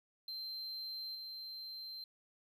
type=tone with level steps; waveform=triangle; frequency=4125 Hz; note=C8; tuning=25 cents flat; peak=-40 / -43 dBFS; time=0.28-2.04 s; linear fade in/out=2 ms; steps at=1.15 s; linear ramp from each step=2 ms; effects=none